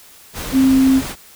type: tone in noise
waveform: sine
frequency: 264.8 Hz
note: C4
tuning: 21 cents sharp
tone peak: -9 dBFS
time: 0.52-1.02 s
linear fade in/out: 50 ms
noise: pink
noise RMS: -27 dBFS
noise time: 0.33-1.16 s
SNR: +15 dB
effects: white hiss -44 dBFS RMS until 1.35 s